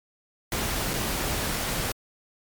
pink noise with dropouts, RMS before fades -28 dBFS, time 0.52-1.92 s, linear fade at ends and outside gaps 2 ms, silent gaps 0.935-0.938 s, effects MP3 96 kbps

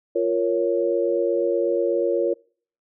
sine chord, Bb minor, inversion second, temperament equal, 349.2 / 466.2 / 554.4 Hz, F4 / Bb4 / Db5, 0 / 0 / 0 cents, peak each -23 dBFS, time 0.15-2.34 s, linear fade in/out 10 ms, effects noise-tail reverb RT60 0.5 s tail -26 dB re dry

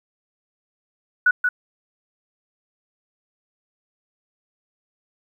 sine tone with echo, 1472 Hz, F#6, 9 cents flat, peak -12 dBFS, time 1.26-1.31 s, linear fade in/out 5 ms, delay 180 ms, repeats 1, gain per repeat -4 dB, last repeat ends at 1.49 s, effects 9-bit

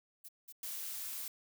violet noise bursts, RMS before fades -50 dBFS, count 3, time 0.24-0.764 s, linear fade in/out 10 ms, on 48 ms, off 190 ms
blue noise, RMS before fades -42 dBFS, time 0.63-1.28 s, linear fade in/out 2 ms
effects none

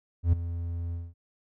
triangle tone with ADSR envelope, 85.2 Hz, F2, 42 cents flat, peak -14 dBFS, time 0.23-1.14 s, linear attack 100 ms, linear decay 5 ms, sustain -14 dB, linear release 210 ms, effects none

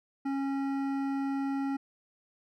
triangle tone with hard clipping, 274.2 Hz, C#4, 19 cents flat, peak -31 dBFS, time 0.25-1.77 s, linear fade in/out 10 ms, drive 16 dB, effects none

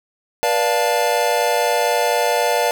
square chord, B half-diminished seventh, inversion none, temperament equal with one note detuned, 483.2 / 587.3 / 698.5 / 880 Hz, B4 / D5 / F5 / A5, -38 / 0 / 0 / 0 cents, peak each -22 dBFS, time 0.43-2.71 s, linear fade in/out 0 ms, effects none

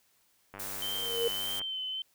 click train, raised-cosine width 0.5 ms, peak -29 dBFS, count 107, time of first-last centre 0.54-1.615 s, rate 98.6 Hz
blue noise, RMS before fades -39 dBFS, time 0.59-1.6 s, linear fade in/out 10 ms
sine tone with exponential growth, 466.2 Hz, A#4, in tune, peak -24 dBFS, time 0.82-1.28 s, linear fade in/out 5 ms, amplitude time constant 100 ms
sine tone with vibrato, 3089 Hz, G7, 26 cents flat, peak -33 dBFS, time 0.82-2.02 s, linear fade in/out 2 ms, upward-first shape sine, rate 1.7 Hz, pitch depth 28 cents each way
effects white hiss -69 dBFS RMS until 2.14 s

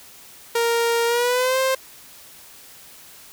sawtooth tone with pitch glide, 466.2 to 526.3 Hz, A#4 to C5, 0 to +10 cents, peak -14 dBFS, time 0.55-1.75 s, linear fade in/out 5 ms, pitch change +210 cents, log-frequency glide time 1.06-1.59 s, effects white hiss -45 dBFS RMS until 3.32 s

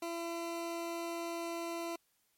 20% pulse tone, 337.6 Hz, E4, 41 cents sharp, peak -32 dBFS, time 0.02-1.96 s, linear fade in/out 5 ms, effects white hiss -75 dBFS RMS until 2.37 s + MP3 64 kbps

